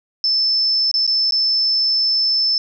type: tone with dropouts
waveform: sine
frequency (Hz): 5274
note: E8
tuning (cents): 0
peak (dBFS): -14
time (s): 0.24-2.58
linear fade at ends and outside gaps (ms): 1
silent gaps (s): 0.914-0.94 / 1.066-1.076 / 1.309-1.322
effects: none